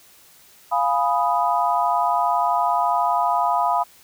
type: chord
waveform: sine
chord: F half-diminished seventh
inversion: none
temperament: equal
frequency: 698.5 / 830.6 / 987.8 / 1244.5 Hz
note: F5 / Ab5 / Cb6 / Eb6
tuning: 0 / 0 / 0 / 0 cents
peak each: -22 / -24 / -21 / -25 dBFS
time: 0.71-3.84 s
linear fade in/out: 20 ms
effects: white hiss -51 dBFS RMS until 4.03 s